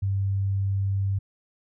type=tone; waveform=sine; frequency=98 Hz; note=G2; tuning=in tune; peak=-22 dBFS; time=0.02-1.19 s; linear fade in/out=10 ms; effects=none